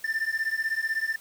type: beating tone pair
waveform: triangle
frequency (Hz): 1775 / 1791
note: A6 / A6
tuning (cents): +15 / +30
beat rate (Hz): 16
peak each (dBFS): -27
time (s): 0.04-1.16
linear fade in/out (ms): 5
effects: white hiss -51 dBFS RMS until 1.2 s